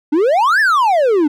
triangle exponential two-way sweep, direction up then down, 281.6 to 1817 to 281.6 Hz, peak -8 dBFS, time 0.12-1.28 s, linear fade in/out 10 ms, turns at 0.6 s, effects none

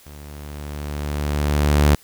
sawtooth tone with level ramp, 73.42 Hz, D2, in tune, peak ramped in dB -34 to -7 dBFS, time 0.06-1.95 s, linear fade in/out 5 ms, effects white hiss -50 dBFS RMS until 2.03 s

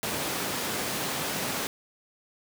pink high-pass noise, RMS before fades -31 dBFS, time 0.03-1.67 s, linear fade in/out 0 ms, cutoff 180 Hz, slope 12 dB/octave, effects none

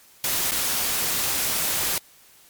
white noise with dropouts, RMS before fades -24 dBFS, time 0.24-1.98 s, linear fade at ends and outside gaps 1 ms, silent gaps 0.509-0.518 s, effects white hiss -53 dBFS RMS until 2.49 s + MP3 96 kbps

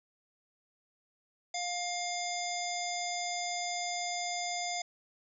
harmonic tone, 706 Hz, F5, 19 cents sharp, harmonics 1 / 3 / 5 / 7 / 9 / 10, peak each -36 / -40 / -43 / -41 / -44 / -42 dBFS, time 1.54-4.82 s, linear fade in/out 5 ms, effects none

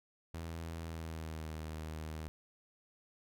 sawtooth tone with pitch glide, 82.41 to 78.51 Hz, E2 to D#2, 0 to +16 cents, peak -37 dBFS, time 0.34-2.28 s, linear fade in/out 0 ms, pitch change -84 cents, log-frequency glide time 0.8-1.52 s, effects none

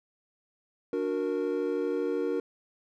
triangle chord, D augmented, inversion none, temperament equal with one note detuned, 293.7 / 366.4 / 466.2 Hz, D4 / F#4 / A#4, 0 / -17 / 0 cents, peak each -31 / -30 / -28 dBFS, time 0.93-2.4 s, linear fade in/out 2 ms, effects none

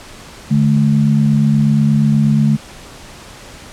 sine tone pair together, 146.83 / 215.2 Hz, D3 / A3, 0 / -38 cents, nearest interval perfect fifth, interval 662 cents, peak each -12 dBFS, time 0.5-2.57 s, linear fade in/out 20 ms, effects pink hiss -36 dBFS RMS until 3.72 s + low-pass 9000 Hz 12 dB/octave

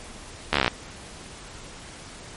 slowing click train, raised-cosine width 0.3 ms, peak -3 dBFS, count 11, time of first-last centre 0.53-0.679 s, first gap 13 ms, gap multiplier 1.03, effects pink hiss -42 dBFS RMS until 2.36 s + MP3 48 kbps

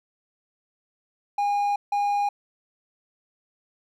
triangle tone bursts at uneven times, 815 Hz, G#5, 33 cents flat, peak -19 dBFS, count 2, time 1.38-1.76 / 1.92-2.29 s, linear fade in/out 5 ms, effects none

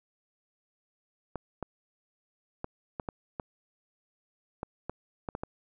clicks, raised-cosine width 1 ms, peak -20 dBFS, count 11, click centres 1.357 / 1.627 / 2.644 / 2.998 / 3.088 / 3.398 / 4.631 / 4.896 / 5.288 / 5.351 / 5.435 s, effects none

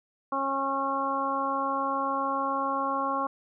harmonic tone, 272.9 Hz, C#4, 27 cents flat, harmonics 1 / 2 / 3 / 4 / 5, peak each -35 / -34 / -33 / -28 / -37 dBFS, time 0.32-3.27 s, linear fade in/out 5 ms, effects none

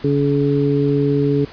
harmonic tone, 142.1 Hz, C#3, 43 cents sharp, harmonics 1 / 2 / 3, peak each -18 / -18 / -18 dBFS, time 0.04-1.45 s, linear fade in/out 5 ms, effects pink hiss -39 dBFS RMS until 1.52 s + resampled to 11025 Hz

